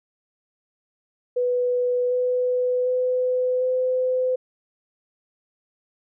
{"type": "tone with pitch steps", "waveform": "sine", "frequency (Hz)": [493.9, 499.1, 504.3, 509.5], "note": ["B4", "B4", "B4", "C5"], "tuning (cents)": [0, 18, 36, -46], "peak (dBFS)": -19, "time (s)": [1.36, 4.36], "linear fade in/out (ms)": 10, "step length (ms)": 750, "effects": []}